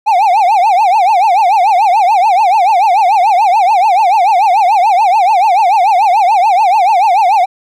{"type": "tone with vibrato", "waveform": "triangle", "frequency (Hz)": 792, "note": "G5", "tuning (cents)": 18, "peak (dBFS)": -4, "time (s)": [0.06, 7.46], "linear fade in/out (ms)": 20, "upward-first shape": "triangle", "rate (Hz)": 6.9, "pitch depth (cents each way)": 260, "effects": []}